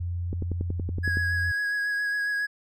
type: tone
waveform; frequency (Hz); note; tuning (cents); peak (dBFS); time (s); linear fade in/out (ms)
sine; 87.3; F2; 0; -27; 0-1.52; 10
type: click train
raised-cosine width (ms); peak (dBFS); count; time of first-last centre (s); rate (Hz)
3; -19; 10; 0.33-1.171; 10.7
type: tone with vibrato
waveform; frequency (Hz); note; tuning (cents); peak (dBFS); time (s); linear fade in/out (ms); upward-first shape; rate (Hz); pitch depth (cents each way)
triangle; 1661.2; G#6; 0; -23; 1.03-2.47; 20; sine; 7.3; 17
effects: none